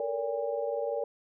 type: tone cluster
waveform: sine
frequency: 446.1 / 466.5 / 572 / 805 Hz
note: A4 / A#4 / D5 / G5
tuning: +24 / +1 / -46 / +46 cents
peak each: -39 / -33 / -32 / -39 dBFS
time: 0-1.04 s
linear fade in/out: 2 ms
effects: none